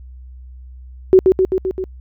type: tone with echo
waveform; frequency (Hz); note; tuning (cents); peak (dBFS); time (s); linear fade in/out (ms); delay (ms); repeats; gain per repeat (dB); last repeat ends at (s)
sine; 375.6; F#4; +26; -4; 1.13-1.19; 0; 130; 5; -3; 1.84
effects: added 63 Hz sine -34 dBFS peak until 2 s